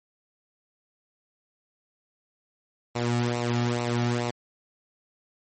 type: tone with flanger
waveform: sawtooth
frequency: 120 Hz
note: B2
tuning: 49 cents flat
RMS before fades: -26 dBFS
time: 2.95-4.31 s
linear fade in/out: 10 ms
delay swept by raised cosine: 0.6 to 2 ms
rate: 2.3 Hz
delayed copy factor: -0.65
effects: MP3 32 kbps